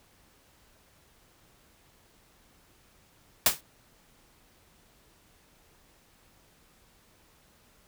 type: noise with exponential decay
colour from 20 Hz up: white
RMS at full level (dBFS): -17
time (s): 3.46-3.61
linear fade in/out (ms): 2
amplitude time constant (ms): 31
effects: pink hiss -62 dBFS RMS until 7.87 s